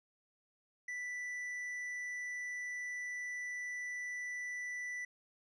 sine tone with tanh clipping, 1975.5 Hz, B6, in tune, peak -40 dBFS, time 0.88-5.05 s, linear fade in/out 5 ms, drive 6 dB, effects none

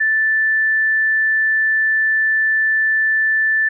sine tone, 1760 Hz, A6, in tune, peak -13 dBFS, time 0-3.69 s, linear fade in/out 10 ms, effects none

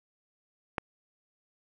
click, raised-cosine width 0.5 ms, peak -14 dBFS, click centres 0.782 s, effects none

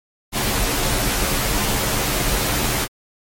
pink noise with comb filter, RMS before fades -20 dBFS, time 0.32-2.88 s, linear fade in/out 50 ms, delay 12 ms, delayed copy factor -0.65, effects MP3 64 kbps

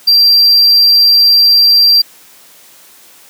triangle tone, 4721 Hz, D8, 8 cents sharp, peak -3 dBFS, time 0.07-2.02 s, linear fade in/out 10 ms, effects white hiss -41 dBFS RMS until 3.29 s + high-pass 150 Hz 12 dB/octave

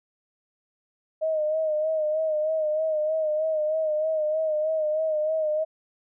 sine tone with vibrato, 622.3 Hz, D#5, in tune, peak -22 dBFS, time 1.21-5.65 s, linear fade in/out 20 ms, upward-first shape sine, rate 3.2 Hz, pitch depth 45 cents each way, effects none

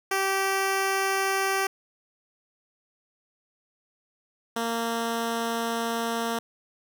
10% pulse tone pair in turn, 387.7 / 230.6 Hz, G4 / A#3, -19 / -19 cents, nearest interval major sixth, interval 900 cents, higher first, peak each -15 / -18 dBFS, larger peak first, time 0.11-1.67 / 4.56-6.39 s, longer second, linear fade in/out 5 ms, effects none

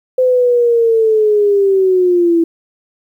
sine linear sweep, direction down, 514 to 329.6 Hz, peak -8 dBFS, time 0.18-2.44 s, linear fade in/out 5 ms, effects 8-bit

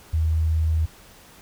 sine tone, 79.8 Hz, D#2, 44 cents sharp, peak -18 dBFS, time 0.13-0.86 s, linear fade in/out 10 ms, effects pink hiss -49 dBFS RMS until 1.41 s

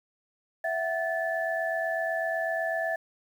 sine tone cluster, 660 / 748 / 1742 Hz, E5 / F#5 / A6, +2 / +19 / -18 cents, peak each -29 / -35 / -31 dBFS, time 0.64-2.96 s, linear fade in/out 5 ms, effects 9-bit

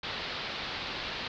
white low-pass noise, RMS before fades -37 dBFS, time 0.03-1.28 s, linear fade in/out 5 ms, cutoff 4500 Hz, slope 48 dB/octave, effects none

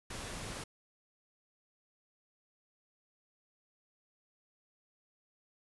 pink low-pass noise, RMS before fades -43 dBFS, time 0.1-0.64 s, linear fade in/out 5 ms, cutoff 11000 Hz, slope 96 dB/octave, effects none

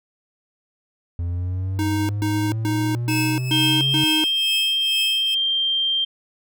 triangle linear sweep, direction up, 85 to 138.59 Hz, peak -20 dBFS, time 1.19-4.04 s, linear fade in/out 0 ms
square tone bursts, 311.1 Hz, D#4, in tune, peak -22 dBFS, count 6, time 1.79-4.24 s, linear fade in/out 0 ms, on 300 ms, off 130 ms
sawtooth tone with tremolo, 2600 Hz, E7, 24 cents flat, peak -19 dBFS, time 3.08-5.35 s, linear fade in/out 10 ms, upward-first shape triangle, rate 2.2 Hz, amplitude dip 85%
sine tone with pitch glide, 3190 to 3170 Hz, G7 to G7, +30 to +19 cents, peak -18 dBFS, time 3.51-6.05 s, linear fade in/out 10 ms, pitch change -11 cents, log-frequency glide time 4.68-5.61 s
effects none

